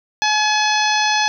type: harmonic tone with a mistuned harmonic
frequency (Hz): 850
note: G#5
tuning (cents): +40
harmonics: 1 / 2 / 3 / 4 / 5 / 6 / 7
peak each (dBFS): -18 / -21 / -23 / -24 / -25 / -26 / -26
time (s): 0.22-1.28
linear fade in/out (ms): 0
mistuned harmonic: 7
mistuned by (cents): +26
effects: none